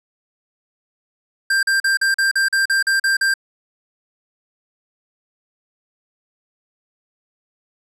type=tone bursts; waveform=square; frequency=1584 Hz; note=G6; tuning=18 cents sharp; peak=-15 dBFS; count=11; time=1.5-3.34 s; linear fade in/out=5 ms; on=130 ms; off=41 ms; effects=low-pass 11000 Hz 12 dB/octave